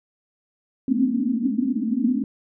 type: band-pass noise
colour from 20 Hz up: pink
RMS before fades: -22 dBFS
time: 0.88-2.24 s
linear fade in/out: 2 ms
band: 220 to 280 Hz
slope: 96 dB/octave
effects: none